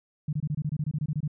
sine tone bursts, 150 Hz, D3, 37 cents sharp, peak -25 dBFS, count 14, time 0.28-1.278 s, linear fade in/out 5 ms, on 49 ms, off 24 ms, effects none

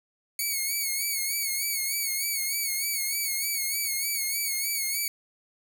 5% pulse tone with vibrato, 2222 Hz, C#7, 4 cents sharp, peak -17 dBFS, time 0.39-5.08 s, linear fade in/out 2 ms, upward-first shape sine, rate 3.3 Hz, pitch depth 67 cents each way, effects none

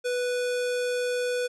square tone, 493.4 Hz, B4, 2 cents flat, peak -26 dBFS, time 0.04-1.48 s, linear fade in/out 20 ms, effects resampled to 24000 Hz

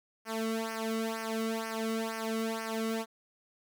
sawtooth tone with flanger, 223.5 Hz, A3, 27 cents sharp, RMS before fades -34 dBFS, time 0.25-3.06 s, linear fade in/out 50 ms, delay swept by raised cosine 0.26 to 1.21 ms, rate 2.1 Hz, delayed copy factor -1, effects none

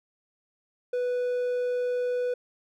triangle tone, 493.9 Hz, B4, in tune, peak -23 dBFS, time 0.93-2.34 s, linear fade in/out 5 ms, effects none

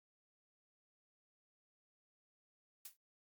blue noise with exponential decay, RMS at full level -44 dBFS, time 2.85-2.97 s, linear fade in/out 5 ms, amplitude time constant 24 ms, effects noise-tail reverb RT60 0.1 s tail -19 dB re dry + Opus 48 kbps

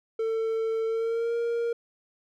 triangle tone with pitch glide, 447.8 to 467.9 Hz, A4 to A#4, +30 to +6 cents, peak -23 dBFS, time 0.19-1.73 s, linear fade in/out 5 ms, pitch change +76 cents, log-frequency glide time 0.87-1.35 s, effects none

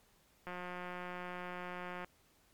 click train, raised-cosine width 0.5 ms, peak -29 dBFS, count 283, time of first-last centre 0.47-2.045 s, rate 179 Hz, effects pink hiss -69 dBFS RMS until 2.53 s + MP3 96 kbps

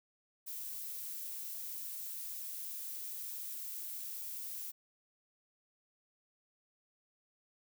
violet noise, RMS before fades -43 dBFS, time 0.46-4.72 s, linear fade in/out 20 ms, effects none

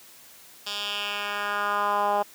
10% pulse tone with band-pass filter sweep, 204.8 Hz, G#3, 24 cents flat, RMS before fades -27 dBFS, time 0.66-2.23 s, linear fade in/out 10 ms, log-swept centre 4100 to 750 Hz, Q 2.4, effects white hiss -50 dBFS RMS until 2.34 s + high-pass 100 Hz 12 dB/octave

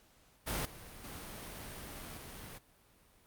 pink noise with level steps, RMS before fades -36 / -51 / -46 / -48 dBFS, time 0.46-2.59 s, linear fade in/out 20 ms, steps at 0.65 / 1.04 / 2.17 s, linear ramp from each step 5 ms, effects pink hiss -66 dBFS RMS until 3.26 s + Opus 48 kbps

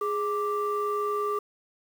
sine tone pair together, 415.3 / 1174.7 Hz, G#4 / D6, 0 / 0 cents, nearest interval octave + tritone, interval 1800 cents, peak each -27 dBFS, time 0.01-1.39 s, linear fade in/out 5 ms, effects tanh soft clip ceiling -20 dBFS + 8-bit

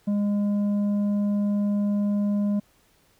sine tone with tanh clipping, 204.5 Hz, G#3, 26 cents flat, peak -22 dBFS, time 0.07-2.6 s, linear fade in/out 10 ms, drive 6 dB, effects pink hiss -62 dBFS RMS until 3.19 s

